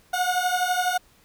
30% pulse beating tone pair, 720 / 732 Hz, F#5 / F#5, -47 / -19 cents, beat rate 12 Hz, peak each -22 dBFS, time 0.13-0.98 s, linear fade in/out 10 ms, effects pink hiss -58 dBFS RMS until 1.24 s

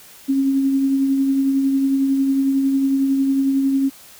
sine tone with tremolo, 271.6 Hz, C#4, 35 cents flat, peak -13 dBFS, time 0.28-3.9 s, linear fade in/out 20 ms, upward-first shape triangle, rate 11 Hz, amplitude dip 35%, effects white hiss -44 dBFS RMS until 4.19 s

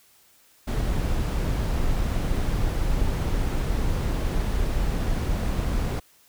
brown noise, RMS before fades -24 dBFS, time 0.67-6 s, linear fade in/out 10 ms, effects white hiss -58 dBFS RMS until 6.28 s

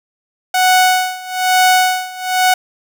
sawtooth tone with tremolo, 740 Hz, F#5, in tune, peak -4 dBFS, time 0.54-2.54 s, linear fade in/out 5 ms, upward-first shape sine, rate 1.1 Hz, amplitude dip 90%, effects none

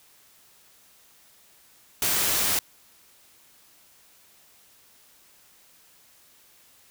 white noise, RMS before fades -24 dBFS, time 2.02-2.59 s, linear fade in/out 2 ms, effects white hiss -57 dBFS RMS until 6.9 s

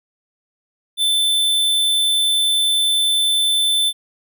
square tone, 3530 Hz, A7, 5 cents sharp, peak -15 dBFS, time 0.97-3.93 s, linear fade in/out 50 ms, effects none

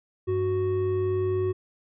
triangle tone pair together, 98.1 / 370.4 Hz, G2 / F#4, +2 / +2 cents, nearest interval octave + major seventh, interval 2300 cents, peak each -27 / -22 dBFS, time 0.27-1.53 s, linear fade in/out 20 ms, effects resampled to 8000 Hz

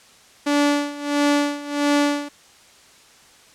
sawtooth tone with tremolo, 289.5 Hz, D4, 25 cents flat, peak -11 dBFS, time 0.46-2.29 s, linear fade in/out 10 ms, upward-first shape sine, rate 1.5 Hz, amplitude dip 85%, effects white hiss -50 dBFS RMS until 3.54 s + low-pass 8000 Hz 12 dB/octave

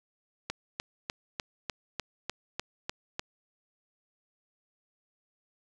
click train, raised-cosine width 0.2 ms, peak -15 dBFS, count 10, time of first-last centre 0.5-3.195 s, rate 3.34 Hz, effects none

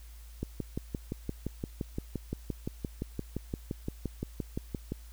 click train, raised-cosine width 3 ms, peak -20 dBFS, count 27, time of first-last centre 0.43-4.921 s, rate 5.79 Hz, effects added 56 Hz sine -46 dBFS peak until 5.12 s + white hiss -59 dBFS RMS until 5.12 s

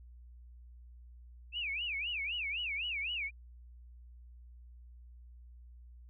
sine tone with vibrato, 2539 Hz, D#7, 34 cents sharp, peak -34 dBFS, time 1.52-3.31 s, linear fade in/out 50 ms, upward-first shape sine, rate 3.9 Hz, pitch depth 260 cents each way, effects added 60 Hz sine -51 dBFS peak until 6.09 s

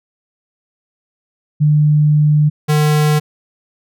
sine / square tone pair in turn, 150 / 150.96 Hz, D3 / D3, +37 / +48 cents, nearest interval unison, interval 11 cents, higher second, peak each -8 / -11 dBFS, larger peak first, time 1.6-2.5 / 2.68-3.2 s, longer first, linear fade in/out 20 ms, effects none

